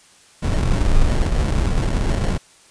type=noise with sample-and-hold; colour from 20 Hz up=brown; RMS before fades=-17 dBFS; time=0.42-2.38 s; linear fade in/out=10 ms; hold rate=1225 Hz; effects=white hiss -50 dBFS RMS until 2.7 s + resampled to 22050 Hz

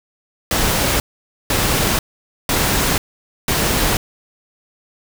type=noise bursts; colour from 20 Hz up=pink; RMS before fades=-17 dBFS; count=4; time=0.51-3.97 s; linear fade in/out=2 ms; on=490 ms; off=500 ms; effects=none

